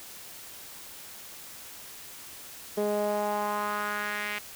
sawtooth tone with band-pass filter sweep, 207.7 Hz, G#3, in tune, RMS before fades -30 dBFS, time 2.77-4.39 s, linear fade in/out 10 ms, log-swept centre 480 to 2300 Hz, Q 2.6, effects white hiss -45 dBFS RMS until 4.55 s

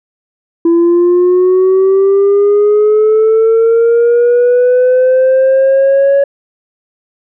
sine linear sweep, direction up, 334.4 to 560 Hz, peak -3 dBFS, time 0.65-6.24 s, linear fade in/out 5 ms, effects tanh soft clip ceiling -4 dBFS

